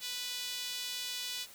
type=tone with high-pass filter; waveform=sawtooth; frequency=493.9 Hz; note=B4; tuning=in tune; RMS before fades=-39 dBFS; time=0-1.47 s; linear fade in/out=50 ms; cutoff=3500 Hz; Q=1.9; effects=white hiss -54 dBFS RMS until 1.54 s